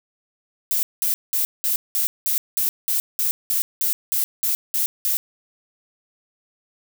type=noise bursts; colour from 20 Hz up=violet; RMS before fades=-21 dBFS; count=15; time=0.71-5.17 s; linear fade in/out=0 ms; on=120 ms; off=190 ms; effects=none